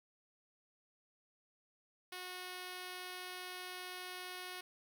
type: tone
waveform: 5% pulse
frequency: 364.8 Hz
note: F#4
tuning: 24 cents flat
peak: -33 dBFS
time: 2.12-4.61 s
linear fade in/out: 5 ms
effects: none